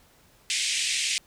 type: band-pass noise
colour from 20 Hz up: pink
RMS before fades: -27 dBFS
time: 0.5-1.18 s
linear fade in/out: 0 ms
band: 2100 to 9000 Hz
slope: 48 dB/octave
effects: pink hiss -59 dBFS RMS until 1.26 s